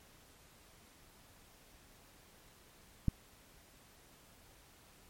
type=click; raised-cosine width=5 ms; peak=-17 dBFS; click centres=3.083 s; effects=pink hiss -62 dBFS RMS until 5.09 s + MP3 64 kbps